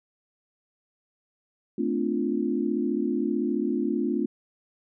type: chord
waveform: sine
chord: D minor seventh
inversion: second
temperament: equal with one note detuned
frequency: 220 / 255.2 / 293.7 / 349.2 Hz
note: A3 / C4 / D4 / F4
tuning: 0 / -43 / 0 / 0 cents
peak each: -29 dBFS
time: 1.78-4.26 s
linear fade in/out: 5 ms
effects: none